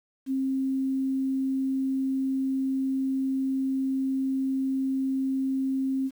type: tone with quantisation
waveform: sine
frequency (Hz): 266.4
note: C4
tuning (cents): +31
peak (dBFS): -24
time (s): 0.26-6.11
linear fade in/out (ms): 50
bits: 9
effects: none